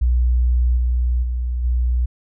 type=tone with level steps; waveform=sine; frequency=61 Hz; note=B1; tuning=21 cents flat; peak=-13 / -15 / -19 / -15 dBFS; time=0.01-2.06 s; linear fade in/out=10 ms; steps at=0.76 / 1.22 / 1.63 s; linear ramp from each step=20 ms; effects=none